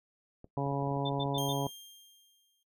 clicks, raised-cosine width 2 ms, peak -35 dBFS, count 12, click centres 0.444 / 0.666 / 0.72 / 0.824 / 0.873 / 0.915 / 0.968 / 1.12 / 1.192 / 1.259 / 1.371 / 1.49 s
harmonic tone, 139.6 Hz, C#3, 13 cents sharp, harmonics 1 / 2 / 3 / 4 / 5 / 6 / 7, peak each -33 / -36 / -38 / -39 / -40 / -41 / -41 dBFS, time 0.57-1.67 s, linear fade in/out 2 ms
sine tone bursts, 3551 Hz, A7, 15 cents sharp, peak -35 dBFS, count 4, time 1.05-1.53 s, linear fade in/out 10 ms, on 45 ms, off 100 ms
sawtooth tone with exponential decay, 3200 Hz, G7, 35 cents sharp, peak -30 dBFS, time 1.38-2.63 s, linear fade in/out 2 ms, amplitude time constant 270 ms
effects noise-tail reverb RT60 0.1 s tail -17 dB re dry

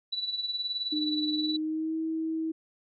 sine tone with tremolo, 3951 Hz, B7, in tune, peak -27 dBFS, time 0.12-1.57 s, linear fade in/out 10 ms, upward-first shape sine, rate 19 Hz, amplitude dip 65%
sine tone with pitch glide, 303.1 to 321.1 Hz, D#4 to E4, -45 to -45 cents, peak -28 dBFS, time 0.92-2.52 s, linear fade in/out 10 ms, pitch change +100 cents, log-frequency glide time 1.32-1.97 s
effects none

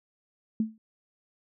sine tone with exponential decay, 220 Hz, A3, in tune, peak -20 dBFS, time 0.6-0.78 s, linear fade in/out 2 ms, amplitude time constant 37 ms, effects none

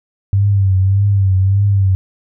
sine tone with vibrato, 97.6 Hz, G2, 7 cents flat, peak -9 dBFS, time 0.33-1.95 s, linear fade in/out 0 ms, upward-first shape triangle, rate 1.7 Hz, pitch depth 75 cents each way, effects none

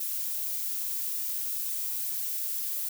violet noise, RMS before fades -32 dBFS, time 0-2.89 s, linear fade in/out 5 ms, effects none

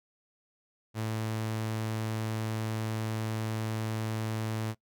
sawtooth tone, 110 Hz, A2, in tune, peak -27 dBFS, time 0.94-4.75 s, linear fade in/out 50 ms, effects noise-tail reverb RT60 0.1 s tail -21 dB re dry

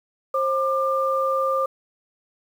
sine tone pair together, 532.8 / 1194 Hz, C5 / D6, +31 / +28 cents, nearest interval octave + major second, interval 1397 cents, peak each -22 dBFS, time 0.34-1.66 s, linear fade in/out 5 ms, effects 8-bit

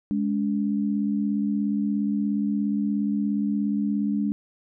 sine tone pair together, 207.7 / 284.7 Hz, G#3 / C#4, 0 / +46 cents, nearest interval perfect fourth, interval 546 cents, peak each -23 / -27 dBFS, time 0.11-4.32 s, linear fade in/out 0 ms, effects none

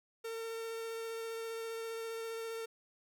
45% pulse tone with vibrato, 453.7 Hz, A#4, 47 cents flat, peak -39 dBFS, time 0.24-2.66 s, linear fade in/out 10 ms, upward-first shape sine, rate 15 Hz, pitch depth 11 cents each way, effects none

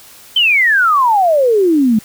sine exponential sweep, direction down, 3136 to 207.7 Hz, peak -8 dBFS, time 0.36-1.99 s, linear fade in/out 5 ms, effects white hiss -40 dBFS RMS until 2.04 s

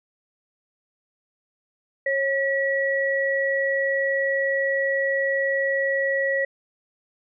sine tone pair together, 546 / 1930.1 Hz, C#5 / B6, -26 / -40 cents, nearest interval octave + minor seventh, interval 2186 cents, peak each -23 / -23 dBFS, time 2.06-6.45 s, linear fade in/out 5 ms, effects none

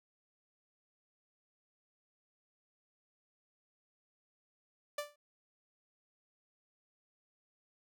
sawtooth tone with exponential decay, 587.3 Hz, D5, in tune, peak -29 dBFS, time 4.98-5.16 s, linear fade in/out 5 ms, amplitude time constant 38 ms, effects none

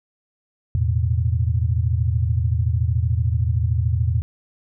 sine chord, E suspended fourth, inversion none, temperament equal, 82.41 / 110 / 123.47 Hz, E2 / A2 / B2, 0 / 0 / 0 cents, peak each -20 / -21 / -24 dBFS, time 0.75-4.22 s, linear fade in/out 0 ms, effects none

